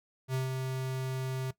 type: tone with ADSR envelope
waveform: square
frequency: 130.81 Hz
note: C3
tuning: in tune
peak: -29 dBFS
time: 0.28-1.51 s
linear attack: 62 ms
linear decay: 140 ms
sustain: -4 dB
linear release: 6 ms
effects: noise-tail reverb RT60 0.1 s tail -17 dB re dry